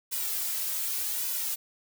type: noise with flanger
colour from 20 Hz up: blue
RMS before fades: -31 dBFS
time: 0.11-1.56 s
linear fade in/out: 20 ms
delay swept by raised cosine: 2 to 3.2 ms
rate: 0.85 Hz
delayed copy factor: +0.9
effects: none